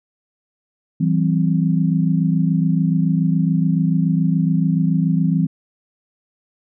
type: chord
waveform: sine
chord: C major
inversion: first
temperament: equal with one note detuned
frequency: 164.81 / 191.85 / 261.6 Hz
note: E3 / G3 / C4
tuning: 0 / -37 / 0 cents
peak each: -16 / -20 / -22 dBFS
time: 1-5.47 s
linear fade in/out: 10 ms
effects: none